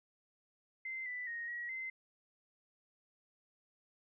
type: tone with pitch steps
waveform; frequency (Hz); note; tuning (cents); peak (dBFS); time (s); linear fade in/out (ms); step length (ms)
sine; 2075 / 1985 / 1868 / 1912 / 2066; C7 / B6 / A#6 / A#6 / C7; -15 / +8 / +3 / +43 / -22; -39; 0.85-1.9; 5; 210
effects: none